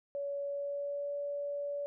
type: tone with pitch glide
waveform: sine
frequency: 565 to 572.9 Hz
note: C#5 to D5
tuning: +33 to -43 cents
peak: -34 dBFS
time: 0.15-1.86 s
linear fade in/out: 0 ms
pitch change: +24 cents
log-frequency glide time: 0.41-1.14 s
effects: none